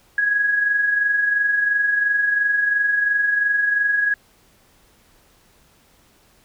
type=tone with amplitude modulation; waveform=sine; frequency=1661.2 Hz; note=G#6; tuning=in tune; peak=-14 dBFS; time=0.18-4.14 s; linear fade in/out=2 ms; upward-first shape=sine; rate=22.9 Hz; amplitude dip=45%; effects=pink hiss -56 dBFS RMS until 6.44 s